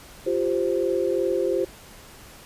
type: chord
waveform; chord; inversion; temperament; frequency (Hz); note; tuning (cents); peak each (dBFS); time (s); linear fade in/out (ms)
sine; F suspended second; none; equal; 349.2 / 392 / 523.3; F4 / G4 / C5; 0 / 0 / 0; -25; 0.26-1.65; 10
effects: pink hiss -46 dBFS RMS until 2.45 s + resampled to 32000 Hz